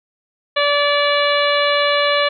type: harmonic tone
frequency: 578 Hz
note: D5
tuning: 28 cents flat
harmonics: 1 / 2 / 3 / 4 / 5 / 6 / 7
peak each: -17 / -20 / -22 / -23 / -24 / -25 / -25 dBFS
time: 0.56-2.29 s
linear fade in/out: 10 ms
effects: none